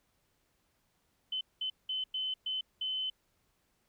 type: tone bursts at uneven times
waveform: sine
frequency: 3046 Hz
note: F#7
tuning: 50 cents sharp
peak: -32 dBFS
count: 6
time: 1.32-1.41 / 1.61-1.7 / 1.89-2.04 / 2.14-2.34 / 2.46-2.61 / 2.81-3.1 s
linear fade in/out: 5 ms
effects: pink hiss -75 dBFS RMS until 3.88 s